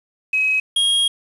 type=tone pair in turn; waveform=sine / square; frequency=2545 / 3266 Hz; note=D#7 / G#7; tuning=+39 / -30 cents; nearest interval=major third; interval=431 cents; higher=second; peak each=-15 dBFS; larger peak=neither; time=0.33-0.6 / 0.76-1.08 s; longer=second; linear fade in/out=5 ms; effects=resampled to 24000 Hz + 7-bit